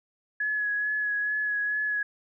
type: tone with vibrato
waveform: sine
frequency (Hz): 1688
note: G#6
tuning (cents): +28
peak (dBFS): -25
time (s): 0.4-2.03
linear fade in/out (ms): 5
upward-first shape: sine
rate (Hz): 2.3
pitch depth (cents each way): 20
effects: none